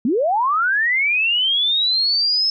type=linear sweep; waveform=sine; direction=up; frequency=207.7 to 5250 Hz; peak=-15 dBFS; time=0.05-2.5 s; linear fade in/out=2 ms; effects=none